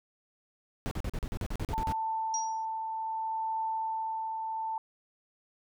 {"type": "noise bursts", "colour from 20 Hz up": "brown", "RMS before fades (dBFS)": -33, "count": 12, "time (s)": [0.86, 1.924], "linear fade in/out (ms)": 0, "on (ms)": 52, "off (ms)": 40}
{"type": "tone with tremolo", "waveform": "sine", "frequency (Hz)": 888, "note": "A5", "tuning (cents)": 16, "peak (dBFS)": -29, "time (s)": [1.73, 4.78], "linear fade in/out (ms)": 2, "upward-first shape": "triangle", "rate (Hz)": 0.66, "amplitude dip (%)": 35}
{"type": "tone with exponential decay", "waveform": "sine", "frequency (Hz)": 5720, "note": "F8", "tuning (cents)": 41, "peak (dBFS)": -28, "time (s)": [2.34, 2.65], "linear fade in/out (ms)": 1, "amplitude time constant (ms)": 67}
{"effects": []}